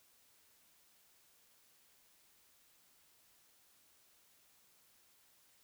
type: silence
effects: white hiss -69 dBFS RMS until 5.63 s